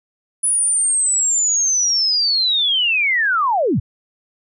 sine linear sweep, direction down, 9956 to 74.3 Hz, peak -14 dBFS, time 0.43-3.8 s, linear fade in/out 10 ms, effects none

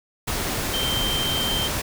sine tone in noise, 3136 Hz, G7, in tune, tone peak -24 dBFS, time 0.73-1.68 s, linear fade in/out 10 ms, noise pink, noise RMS -26 dBFS, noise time 0.27-1.82 s, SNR -1 dB, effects none

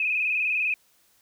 sine tone with vibrato, 2504 Hz, D#7, 10 cents sharp, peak -22 dBFS, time 0-0.74 s, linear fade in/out 2 ms, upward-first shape square, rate 20 Hz, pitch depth 48 cents each way, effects white hiss -63 dBFS RMS until 1.21 s

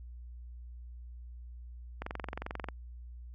click train, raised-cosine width 0.5 ms, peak -22 dBFS, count 16, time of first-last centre 2.02-2.687 s, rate 22.5 Hz, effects added 60 Hz sine -44 dBFS peak until 3.34 s + Opus 48 kbps

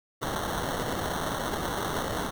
white noise with sample-and-hold, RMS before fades -31 dBFS, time 0.21-2.31 s, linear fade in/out 20 ms, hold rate 2450 Hz, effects none

